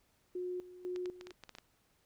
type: tone with tremolo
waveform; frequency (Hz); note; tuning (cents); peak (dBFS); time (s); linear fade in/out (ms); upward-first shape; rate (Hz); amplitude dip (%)
sine; 361.4; F#4; -41; -36; 0.35-1.32; 5; square; 2; 80
type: clicks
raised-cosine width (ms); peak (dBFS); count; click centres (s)
0.2; -31; 9; 0.961 / 1.058 / 1.211 / 1.27 / 1.307 / 1.437 / 1.493 / 1.551 / 1.585
effects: pink hiss -73 dBFS RMS until 2.05 s